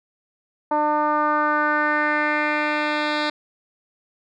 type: tone with low-pass filter sweep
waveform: 10% pulse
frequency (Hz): 300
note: D4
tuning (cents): +37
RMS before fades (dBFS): -21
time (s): 0.71-3.3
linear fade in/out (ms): 5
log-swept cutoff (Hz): 890 to 3700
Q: 2.9
effects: none